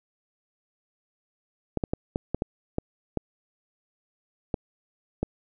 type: clicks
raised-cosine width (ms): 2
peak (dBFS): -12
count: 10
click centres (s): 1.773 / 1.838 / 1.935 / 2.159 / 2.346 / 2.421 / 2.784 / 3.173 / 4.542 / 5.23
effects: none